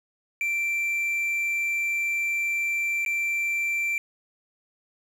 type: tone with dropouts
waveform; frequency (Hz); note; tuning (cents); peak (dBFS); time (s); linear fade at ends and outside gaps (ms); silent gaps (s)
triangle; 2349; D7; 0; -22; 0.41-3.98; 1; 3.05-3.061
effects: 8-bit